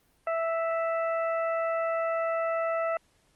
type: harmonic tone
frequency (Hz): 659.3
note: E5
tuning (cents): 0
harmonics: 1 / 2 / 3 / 4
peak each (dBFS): -27 / -32 / -39 / -44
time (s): 0.27-2.97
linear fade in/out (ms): 2
effects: pink hiss -67 dBFS RMS until 3.35 s + Opus 32 kbps